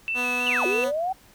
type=tone with vibrato; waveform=sine; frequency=2637 Hz; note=E7; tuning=in tune; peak=-24 dBFS; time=0.08-0.84 s; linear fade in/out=0 ms; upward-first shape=square; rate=3.1 Hz; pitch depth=20 cents each way
type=tone; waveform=10% pulse; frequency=246.9 Hz; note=B3; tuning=in tune; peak=-20 dBFS; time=0.14-0.92 s; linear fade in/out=50 ms
type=linear two-way sweep; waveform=sine; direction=down then up; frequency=3136 to 351.4 to 777 Hz; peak=-23 dBFS; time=0.46-1.13 s; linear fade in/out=10 ms; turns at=0.66 s
effects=pink hiss -54 dBFS RMS until 1.34 s